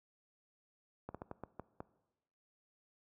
slowing click train, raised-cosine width 1 ms, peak -29 dBFS, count 7, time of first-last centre 1.09-1.804 s, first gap 56 ms, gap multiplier 1.3, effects noise-tail reverb RT60 1.0 s tail -19 dB re dry + high-pass 60 Hz 12 dB/octave

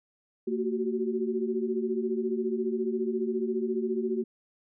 sine tone cluster, 227.9 / 366.8 / 381.3 Hz, A#3 / F#4 / G4, -39 / -15 / -48 cents, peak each -31 dBFS, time 0.47-4.24 s, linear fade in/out 10 ms, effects none

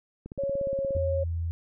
click train, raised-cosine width 3 ms, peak -26 dBFS, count 13, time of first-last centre 0.26-0.966 s, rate 17 Hz
sine tone with pitch glide, 554.4 to 547.7 Hz, C#5 to C#5, 0 to -21 cents, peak -26 dBFS, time 0.38-1.24 s, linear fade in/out 10 ms, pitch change -21 cents, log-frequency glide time 0.63-0.71 s
sine tone, 83.5 Hz, E2, 23 cents sharp, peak -27 dBFS, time 0.95-1.51 s, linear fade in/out 0 ms
effects none

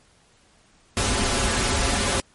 pink noise with comb filter, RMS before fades -22 dBFS, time 0.97-2.2 s, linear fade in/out 0 ms, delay 6.4 ms, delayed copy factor -0.95, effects pink hiss -58 dBFS RMS until 2.34 s + MP3 48 kbps

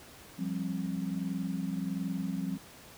sine chord, F suspended second, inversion none, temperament equal with one note detuned, 174.61 / 196 / 266.4 Hz, F3 / G3 / C4, 0 / 0 / +31 cents, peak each -35 / -35 / -37 dBFS, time 0.38-2.58 s, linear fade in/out 20 ms, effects pink hiss -52 dBFS RMS until 2.97 s + high-pass 60 Hz 12 dB/octave

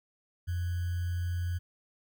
sine tone with sample-and-hold, 87.6 Hz, F2, 6 cents sharp, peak -29 dBFS, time 0.47-1.59 s, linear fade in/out 20 ms, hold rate 1575 Hz, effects none

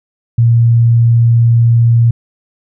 sine tone, 116.9 Hz, A#2, 5 cents sharp, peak -5 dBFS, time 0.38-2.11 s, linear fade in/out 5 ms, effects none

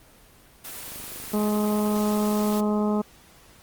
white noise, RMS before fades -37 dBFS, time 0.64-2.61 s, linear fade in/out 10 ms
click train, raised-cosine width 2 ms, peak -32 dBFS, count 37, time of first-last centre 0.88-2.32 s, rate 25 Hz
harmonic tone, 210 Hz, G#3, 19 cents sharp, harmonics 1 / 2 / 3 / 4 / 5 / 6, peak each -22 / -28 / -32 / -34 / -36 / -38 dBFS, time 1.33-3.02 s, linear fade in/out 10 ms
effects pink hiss -53 dBFS RMS until 3.62 s + Opus 24 kbps

